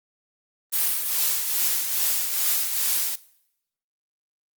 blue noise with tremolo, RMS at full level -21 dBFS, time 0.72-3.16 s, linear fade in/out 20 ms, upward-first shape triangle, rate 2.4 Hz, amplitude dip 55%, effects noise-tail reverb RT60 0.8 s tail -20 dB re dry + Opus 32 kbps

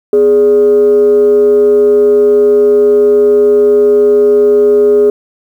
sine tone with frequency modulation, 415.3 Hz, G#4, in tune, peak -3 dBFS, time 0.13-5.1 s, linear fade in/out 2 ms, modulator 166 Hz, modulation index 0.33, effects tanh soft clip ceiling 0 dBFS + 7-bit

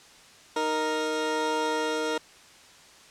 20% pulse tone pair together, 311.1 / 466.1 Hz, D#4 / A#4, 0 / 0 cents, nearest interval perfect fifth, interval 700 cents, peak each -26 / -22 dBFS, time 0.56-2.18 s, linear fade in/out 5 ms, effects white hiss -52 dBFS RMS until 3.1 s + low-pass 7000 Hz 12 dB/octave

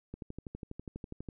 click train, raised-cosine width 3 ms, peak -28 dBFS, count 15, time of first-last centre 0.14-1.288 s, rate 12.2 Hz, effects none

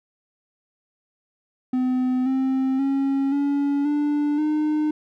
triangle tone with pitch steps, 254.5 / 263.8 / 273.4 / 283.4 / 293.7 / 304.4 Hz, C4 / C4 / C#4 / C#4 / D4 / D#4, -48 / +14 / -24 / +38 / 0 / -38 cents, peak -17 dBFS, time 1.73-4.91 s, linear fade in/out 5 ms, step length 530 ms, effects none

